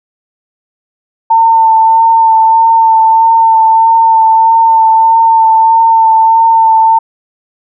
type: tone with vibrato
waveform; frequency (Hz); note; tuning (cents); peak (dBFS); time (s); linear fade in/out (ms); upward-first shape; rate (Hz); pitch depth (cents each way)
sine; 899; A5; +37; -3; 1.3-6.99; 10; sine; 1.6; 17
effects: none